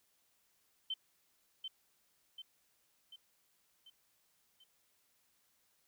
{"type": "tone with echo", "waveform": "sine", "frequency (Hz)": 3090, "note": "G7", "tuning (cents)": -26, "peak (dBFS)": -35, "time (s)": [0.9, 0.94], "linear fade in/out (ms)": 5, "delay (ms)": 740, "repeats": 5, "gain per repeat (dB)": -5, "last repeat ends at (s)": 4.64, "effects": ["white hiss -75 dBFS RMS until 5.87 s"]}